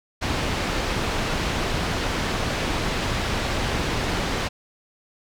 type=low-pass noise; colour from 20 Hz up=pink; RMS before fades=-25 dBFS; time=0.21-4.49 s; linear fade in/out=20 ms; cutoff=4600 Hz; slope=12 dB/octave; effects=none